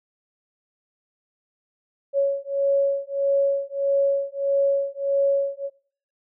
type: beating tone pair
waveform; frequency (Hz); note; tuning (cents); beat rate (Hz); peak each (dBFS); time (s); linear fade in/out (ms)
sine; 555 / 556.6; C#5 / C#5; +2 / +7; 1.6; -22; 2.13-5.7; 50
effects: noise-tail reverb RT60 0.5 s tail -20 dB re dry